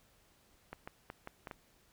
clicks, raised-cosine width 0.5 ms, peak -28 dBFS, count 6, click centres 0.73 / 0.875 / 1.101 / 1.274 / 1.472 / 1.512 s, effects pink hiss -68 dBFS RMS until 1.92 s

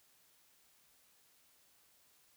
silence, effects white hiss -69 dBFS RMS until 2.36 s

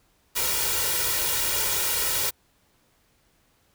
white noise with comb filter, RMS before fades -25 dBFS, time 0.35-2.31 s, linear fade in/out 20 ms, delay 2.1 ms, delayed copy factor +0.8, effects pink hiss -65 dBFS RMS until 3.74 s

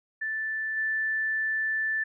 sine tone with level steps, 1760 Hz, A6, in tune, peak -28 / -25 dBFS, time 0.21-2.04 s, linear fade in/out 10 ms, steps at 0.76 s, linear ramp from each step 20 ms, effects none

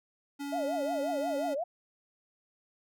square tone, 283 Hz, C#4, 36 cents sharp, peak -36 dBFS, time 0.39-1.55 s, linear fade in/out 20 ms
sine tone with vibrato, 622.3 Hz, D#5, in tune, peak -30 dBFS, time 0.52-1.64 s, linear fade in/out 10 ms, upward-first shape triangle, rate 5.6 Hz, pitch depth 280 cents each way
effects none

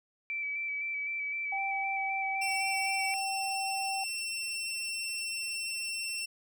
sine tone with vibrato, 2311 Hz, D7, 28 cents flat, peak -32 dBFS, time 0.3-3.14 s, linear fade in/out 0 ms, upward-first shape square, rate 3.9 Hz, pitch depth 18 cents each way
sine tone with pitch glide, 784 to 776.3 Hz, G5 to G5, 0 to -17 cents, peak -33 dBFS, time 1.52-4.04 s, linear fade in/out 5 ms, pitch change -17 cents, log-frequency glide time 1.75-2.18 s
20% pulse tone, 2703 Hz, E7, 43 cents sharp, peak -29 dBFS, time 2.41-6.26 s, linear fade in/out 10 ms
effects none

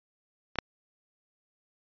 clicks, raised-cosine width 0.3 ms, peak -23 / -8 dBFS, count 2, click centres 0.557 / 0.587 s, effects resampled to 11025 Hz

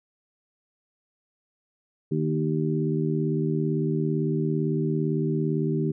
harmonic tone with a mistuned harmonic, 77.78 Hz, D#2, in tune, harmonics 2 / 3 / 4 / 5, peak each -25 / -30 / -30 / -29 dBFS, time 2.11-5.92 s, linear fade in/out 10 ms, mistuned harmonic 2, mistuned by -23 cents, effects none

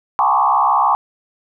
sine tone with frequency modulation, 967 Hz, B5, 37 cents flat, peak -11 dBFS, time 0.19-0.95 s, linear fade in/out 0 ms, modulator 66.9 Hz, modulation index 3, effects none

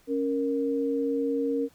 sine tone pair together, 276.4 / 466.2 Hz, C#4 / A#4, -5 / 0 cents, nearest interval major sixth, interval 905 cents, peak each -27 dBFS, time 0.07-1.69 s, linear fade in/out 50 ms, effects pink hiss -61 dBFS RMS until 1.74 s

